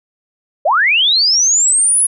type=linear sweep; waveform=sine; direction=up; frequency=523.3 to 10548 Hz; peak=-9 dBFS; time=0.65-2.07 s; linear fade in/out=10 ms; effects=none